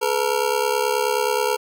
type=ring-modulated tone; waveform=25% pulse; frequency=460 Hz; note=A#4; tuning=23 cents flat; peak=-12 dBFS; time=0.01-1.57 s; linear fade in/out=20 ms; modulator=34.7 Hz; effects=none